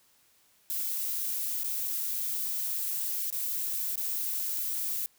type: noise with dropouts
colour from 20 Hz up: violet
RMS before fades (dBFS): -32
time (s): 0.7-5.06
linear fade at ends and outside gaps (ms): 0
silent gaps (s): 1.634-1.643 / 1.875-1.879 / 3.302-3.326 / 3.957-3.977
effects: white hiss -65 dBFS RMS until 5.18 s